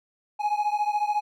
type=beating tone pair; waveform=triangle; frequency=830.6 / 844.6 Hz; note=G#5 / G#5; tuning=0 / +29 cents; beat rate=14 Hz; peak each=-23 / -25 dBFS; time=0.39-1.21 s; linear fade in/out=20 ms; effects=none